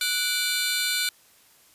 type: tone cluster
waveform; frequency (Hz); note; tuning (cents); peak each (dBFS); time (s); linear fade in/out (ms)
sawtooth; 1475 / 2326 / 3573 / 4097; F#6 / D7 / A7 / C8; -6 / -17 / +26 / -37; -26; 0.01-1.09; 2
effects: white hiss -57 dBFS RMS until 1.74 s + resampled to 32000 Hz